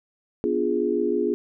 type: chord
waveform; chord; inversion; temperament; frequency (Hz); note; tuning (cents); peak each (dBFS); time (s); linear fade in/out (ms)
sine; B diminished seventh; none; equal; 246.9 / 293.7 / 349.2 / 415.3; B3 / D4 / F4 / Ab4; 0 / 0 / 0 / 0; -28 / -29 / -25 / -24; 0.44-1.34; 0
effects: none